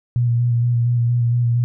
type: tone with vibrato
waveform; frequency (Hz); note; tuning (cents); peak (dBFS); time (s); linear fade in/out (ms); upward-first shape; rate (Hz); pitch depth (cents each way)
sine; 119.7; A#2; +46; -14; 0.16-1.64; 0; square; 4.3; 20
effects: none